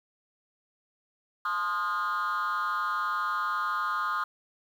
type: tone with frequency modulation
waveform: sine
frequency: 1236 Hz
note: D#6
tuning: 12 cents flat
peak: -24 dBFS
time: 1.45-4.24 s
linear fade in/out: 5 ms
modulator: 187 Hz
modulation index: 1.1
effects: tanh soft clip ceiling -26 dBFS + 9-bit